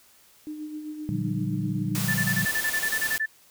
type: tone with tremolo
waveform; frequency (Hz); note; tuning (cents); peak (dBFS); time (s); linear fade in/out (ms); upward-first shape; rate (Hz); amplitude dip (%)
sine; 304.4; D#4; -38; -31; 0.47-1.98; 0; sine; 7.7; 45
type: chord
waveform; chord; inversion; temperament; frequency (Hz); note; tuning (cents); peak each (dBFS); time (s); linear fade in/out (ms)
sine; G minor seventh; first; equal with one note detuned; 116.54 / 146.83 / 178.18 / 196; Bb2 / D3 / F3 / G3; 0 / 0 / +35 / 0; -31; 1.09-2.45; 0
type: noise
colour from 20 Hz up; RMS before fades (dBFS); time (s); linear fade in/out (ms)
white; -31; 1.95-3.18; 0
type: tone bursts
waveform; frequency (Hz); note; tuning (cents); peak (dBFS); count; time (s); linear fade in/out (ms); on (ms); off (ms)
sine; 1760; A6; 0; -23; 13; 2.08-3.261; 10; 65; 28
effects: white hiss -57 dBFS RMS until 3.5 s